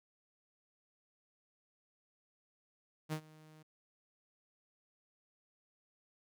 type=tone with ADSR envelope; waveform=sawtooth; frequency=155.56 Hz; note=D#3; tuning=in tune; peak=-30 dBFS; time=3.09-3.63 s; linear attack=36 ms; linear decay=78 ms; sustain=-23 dB; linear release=10 ms; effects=none